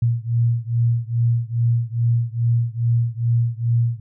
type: beating tone pair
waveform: sine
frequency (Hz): 116.54 / 118.94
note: A#2 / A#2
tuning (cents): 0 / +35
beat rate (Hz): 2.4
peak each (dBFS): -19 / -20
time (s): 0.02-4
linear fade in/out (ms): 5
effects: none